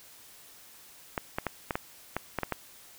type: clicks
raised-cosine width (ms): 0.5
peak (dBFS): -14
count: 9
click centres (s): 1.178 / 1.385 / 1.467 / 1.708 / 1.755 / 2.166 / 2.387 / 2.433 / 2.523
effects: white hiss -53 dBFS RMS until 2.98 s